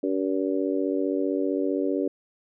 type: harmonic tone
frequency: 95.4 Hz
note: G2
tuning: 47 cents flat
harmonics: 3 / 4 / 5 / 6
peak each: -26 / -28 / -30 / -32 dBFS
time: 0.03-2.08 s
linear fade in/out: 5 ms
effects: none